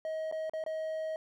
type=tone with dropouts; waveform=triangle; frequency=633 Hz; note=D#5; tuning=30 cents sharp; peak=-31 dBFS; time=0.05-1.16 s; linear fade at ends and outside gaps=1 ms; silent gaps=0.314-0.324 / 0.496-0.535 / 0.639-0.663 s; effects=none